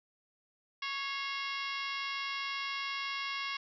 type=harmonic tone with a mistuned harmonic; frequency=554.4 Hz; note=C#5; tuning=in tune; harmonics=2 / 3 / 4 / 5 / 6 / 7 / 8 / 9 / 10; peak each=-40 / -45 / -40 / -42 / -44 / -48 / -49 / -48 / -49 dBFS; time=0.82-3.57 s; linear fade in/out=5 ms; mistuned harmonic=4; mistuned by=-46 cents; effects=none